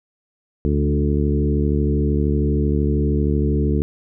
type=harmonic tone with a mistuned harmonic; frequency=72.9 Hz; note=D2; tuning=12 cents flat; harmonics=1 / 2 / 3 / 4 / 5 / 6; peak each=-19 / -22 / -24 / -25 / -26 / -27 dBFS; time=0.65-3.82 s; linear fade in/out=0 ms; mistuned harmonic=3; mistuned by=-15 cents; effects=none